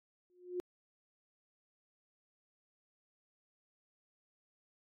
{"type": "tone with exponential growth", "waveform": "sine", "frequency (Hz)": 358.9, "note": "F4", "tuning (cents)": 47, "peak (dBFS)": -32, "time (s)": [0.3, 0.6], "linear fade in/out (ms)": 0, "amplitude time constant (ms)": 64, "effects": ["AAC 48 kbps"]}